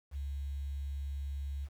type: tone with quantisation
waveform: sine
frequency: 70 Hz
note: C#2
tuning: 18 cents sharp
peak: -35 dBFS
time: 0.11-1.69 s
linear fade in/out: 50 ms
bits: 10
effects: none